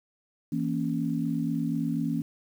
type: chord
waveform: sine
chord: A# diminished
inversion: second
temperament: equal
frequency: 164.81 / 233.1 / 277.2 Hz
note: E3 / A#3 / C#4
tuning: 0 / 0 / 0 cents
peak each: -30 dBFS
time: 0.52-2.22 s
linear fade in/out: 5 ms
effects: 9-bit